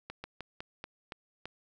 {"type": "slowing click train", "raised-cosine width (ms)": 0.3, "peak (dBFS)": -24, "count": 7, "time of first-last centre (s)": [0.1, 1.456], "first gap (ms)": 140, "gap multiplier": 1.19, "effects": []}